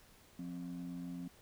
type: ring-modulated tone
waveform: triangle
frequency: 219.3 Hz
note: A3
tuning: 6 cents flat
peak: -35 dBFS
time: 0.39-1.28 s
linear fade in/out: 2 ms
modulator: 43.9 Hz
effects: tanh soft clip ceiling -35 dBFS + pink hiss -63 dBFS RMS until 1.41 s